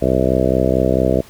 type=harmonic tone; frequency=64.5 Hz; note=C2; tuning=24 cents flat; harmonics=1 / 2 / 3 / 4 / 5 / 6 / 7 / 8 / 9 / 10; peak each=-22 / -22 / -22 / -22 / -22 / -22 / -22 / -22 / -22 / -22 dBFS; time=0.01-1.22 s; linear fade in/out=20 ms; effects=pink hiss -44 dBFS RMS until 1.29 s